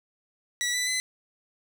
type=tone with pitch steps; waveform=15% pulse; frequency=1947 / 1985.6 / 2025 Hz; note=B6 / B6 / B6; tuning=-25 / +9 / +43 cents; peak=-19 dBFS; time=0.61-1 s; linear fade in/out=0 ms; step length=130 ms; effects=none